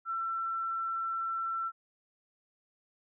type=tone; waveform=sine; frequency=1344 Hz; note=E6; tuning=33 cents sharp; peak=-31 dBFS; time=0.05-1.72 s; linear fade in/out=50 ms; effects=none